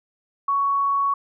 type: tone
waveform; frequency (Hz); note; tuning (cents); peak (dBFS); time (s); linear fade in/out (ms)
sine; 1116; C#6; +11; -18; 0.48-1.14; 5
effects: none